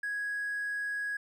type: tone with hard clipping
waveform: triangle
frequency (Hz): 1661.2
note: G#6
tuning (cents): 0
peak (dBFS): -32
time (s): 0.03-1.17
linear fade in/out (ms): 5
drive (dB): 4
effects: none